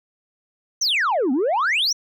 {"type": "exponential two-way sweep", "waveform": "sine", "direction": "down then up", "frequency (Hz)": [6400, 241.6, 6100], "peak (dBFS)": -15, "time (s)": [0.81, 1.93], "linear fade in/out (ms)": 10, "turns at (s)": 1.32, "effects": ["tanh soft clip ceiling -16 dBFS"]}